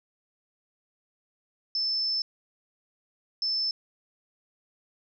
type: tone bursts at uneven times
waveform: sine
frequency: 5274 Hz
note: E8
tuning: in tune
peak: -25 dBFS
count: 2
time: 1.75-2.22 / 3.42-3.71 s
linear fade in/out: 2 ms
effects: none